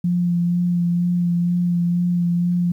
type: tone with vibrato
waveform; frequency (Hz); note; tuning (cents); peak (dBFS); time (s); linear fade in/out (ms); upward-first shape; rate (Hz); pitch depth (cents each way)
sine; 174.61; F3; 0; -16; 0.04-2.72; 5; sine; 2.1; 18
effects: 9-bit